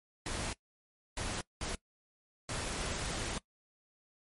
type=noise bursts at uneven times; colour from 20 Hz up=pink; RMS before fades=-37 dBFS; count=4; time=0.26-0.53 / 1.17-1.41 / 1.61-1.75 / 2.49-3.38 s; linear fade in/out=2 ms; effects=noise-tail reverb RT60 0.1 s tail -21 dB re dry + MP3 48 kbps